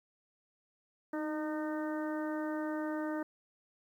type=harmonic tone with a mistuned harmonic; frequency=305.3 Hz; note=D#4; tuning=33 cents flat; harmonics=1 / 2 / 3 / 4 / 5 / 6; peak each=-35 / -40 / -45 / -47 / -47 / -50 dBFS; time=1.13-3.23 s; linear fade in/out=5 ms; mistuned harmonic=1; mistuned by=+28 cents; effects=11-bit